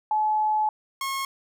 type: tone pair in turn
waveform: sine / sawtooth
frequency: 857 / 1084.8 Hz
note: A5 / C#6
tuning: -46 / -38 cents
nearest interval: major third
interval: 408 cents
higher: second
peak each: -20 / -23 dBFS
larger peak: first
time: 0.11-0.69 / 1.01-1.25 s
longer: first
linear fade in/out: 2 ms
effects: none